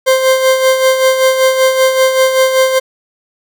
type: tone with tremolo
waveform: 40% pulse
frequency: 523.3 Hz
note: C5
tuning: in tune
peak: -5 dBFS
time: 0.06-2.8 s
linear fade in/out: 20 ms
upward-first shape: sine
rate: 5.2 Hz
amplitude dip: 55%
effects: none